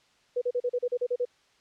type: tone bursts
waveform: sine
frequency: 490.8 Hz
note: B4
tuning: 11 cents flat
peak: -24 dBFS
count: 10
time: 0.36-1.253 s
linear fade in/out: 10 ms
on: 56 ms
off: 37 ms
effects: white hiss -64 dBFS RMS until 1.6 s + low-pass 5000 Hz 12 dB/octave